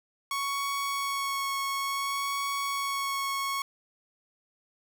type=tone with vibrato; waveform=sawtooth; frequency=1108.7 Hz; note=C#6; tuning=in tune; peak=-25 dBFS; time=0.31-3.62 s; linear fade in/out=2 ms; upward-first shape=sine; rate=0.57 Hz; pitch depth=12 cents each way; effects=none